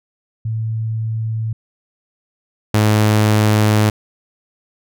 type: tone pair in turn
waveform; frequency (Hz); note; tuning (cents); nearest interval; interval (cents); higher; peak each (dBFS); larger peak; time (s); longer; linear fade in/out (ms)
sine / sawtooth; 111.4 / 106.66; A2 / G#2; +22 / +47; minor second; 75; first; -18 / -7; second; 0.45-1.53 / 2.74-3.9; second; 5
effects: none